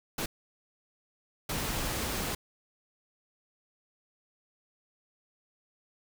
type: noise bursts at uneven times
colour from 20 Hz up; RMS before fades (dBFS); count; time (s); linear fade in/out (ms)
pink; -33; 2; 0.18-0.26 / 1.49-2.35; 5
effects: none